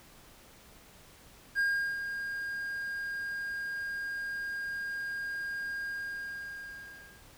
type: tone with ADSR envelope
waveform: triangle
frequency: 1616 Hz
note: G#6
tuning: 48 cents flat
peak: -23 dBFS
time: 1.55-7.25 s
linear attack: 40 ms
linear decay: 380 ms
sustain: -9 dB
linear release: 1400 ms
effects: pink hiss -56 dBFS RMS until 7.37 s